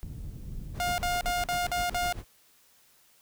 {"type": "low-pass noise", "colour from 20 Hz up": "pink", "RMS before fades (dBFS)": -39, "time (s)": [0.03, 1.12], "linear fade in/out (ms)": 0, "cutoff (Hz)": 140, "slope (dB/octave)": 12}
{"type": "noise with tremolo", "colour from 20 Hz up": "brown", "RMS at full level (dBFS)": -35, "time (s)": [0.73, 2.25], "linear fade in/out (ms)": 50, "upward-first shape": "triangle", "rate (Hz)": 7.7, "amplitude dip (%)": 85}
{"type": "tone bursts", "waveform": "sawtooth", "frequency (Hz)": 709, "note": "F5", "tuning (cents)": 26, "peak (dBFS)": -23, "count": 6, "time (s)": [0.8, 2.125], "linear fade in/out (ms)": 0, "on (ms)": 180, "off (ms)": 49}
{"effects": ["white hiss -62 dBFS RMS until 3.21 s"]}